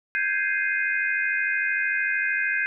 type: chord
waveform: sine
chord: Ab major seventh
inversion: third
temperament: equal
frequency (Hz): 1568 / 1661.2 / 2093 / 2489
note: G6 / Ab6 / C7 / Eb7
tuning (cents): 0 / 0 / 0 / 0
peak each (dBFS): -26 / -28 / -28 / -29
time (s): 0.15-2.66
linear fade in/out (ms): 0
effects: none